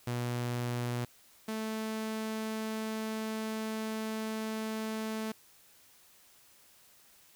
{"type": "tone pair in turn", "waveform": "sawtooth", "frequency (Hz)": [121.3, 219.3], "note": ["B2", "A3"], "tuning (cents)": [-31, -6], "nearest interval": "minor seventh", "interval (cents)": 1025, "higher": "second", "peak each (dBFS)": [-28, -30], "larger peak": "first", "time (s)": [[0.07, 1.05], [1.48, 5.32]], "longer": "second", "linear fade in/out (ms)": 5, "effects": ["white hiss -61 dBFS RMS until 7.35 s"]}